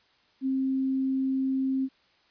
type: tone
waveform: sine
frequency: 265.4 Hz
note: C4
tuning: 25 cents sharp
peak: -24 dBFS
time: 0.41-1.89 s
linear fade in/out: 50 ms
effects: white hiss -64 dBFS RMS until 2.3 s + resampled to 11025 Hz